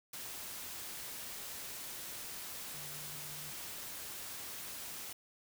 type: tone in noise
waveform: sine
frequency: 150 Hz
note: D3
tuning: 37 cents sharp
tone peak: -54 dBFS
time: 2.74-3.51 s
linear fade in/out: 5 ms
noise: white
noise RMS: -45 dBFS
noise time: 0.13-5.13 s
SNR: -12 dB
effects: none